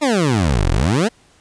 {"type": "exponential two-way sweep", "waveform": "20% pulse", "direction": "down then up", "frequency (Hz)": [315.1, 39, 247.7], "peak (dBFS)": -9, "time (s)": [0.01, 1.09], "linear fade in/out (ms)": 20, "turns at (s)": 0.7, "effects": ["pink hiss -53 dBFS RMS until 1.4 s", "resampled to 22050 Hz"]}